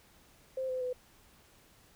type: tone with pitch steps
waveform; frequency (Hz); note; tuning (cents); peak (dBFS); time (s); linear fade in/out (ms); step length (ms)
sine; 523.3 / 512.2 / 501.4; C5 / C5 / B4; 0 / -37 / +26; -32; 0.57-0.93; 5; 120
effects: pink hiss -62 dBFS RMS until 1.95 s